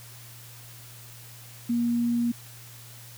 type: tone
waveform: sine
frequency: 237 Hz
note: A#3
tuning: 29 cents sharp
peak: -22 dBFS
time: 1.69-2.32 s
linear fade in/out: 10 ms
effects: added 118 Hz sine -47 dBFS peak until 3.17 s + white hiss -48 dBFS RMS until 3.17 s